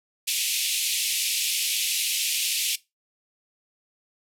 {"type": "band-pass noise", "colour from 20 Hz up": "pink", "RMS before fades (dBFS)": -26, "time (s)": [0.27, 2.76], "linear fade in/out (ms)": 10, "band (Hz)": [2400, 14000], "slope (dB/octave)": 48, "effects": ["noise-tail reverb RT60 0.2 s tail -19 dB re dry"]}